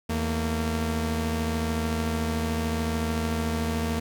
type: tone pair together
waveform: sawtooth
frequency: 80.8 / 228.8 Hz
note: E2 / A#3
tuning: -34 / -32 cents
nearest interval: octave + tritone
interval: 1802 cents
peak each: -24 dBFS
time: 0.09-4 s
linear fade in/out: 10 ms
effects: none